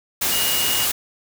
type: tone in noise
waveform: sine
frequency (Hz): 2871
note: F7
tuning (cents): +47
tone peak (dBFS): -24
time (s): 0.31-0.86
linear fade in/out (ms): 10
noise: white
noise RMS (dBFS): -21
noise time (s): 0.21-0.92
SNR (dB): -6
effects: none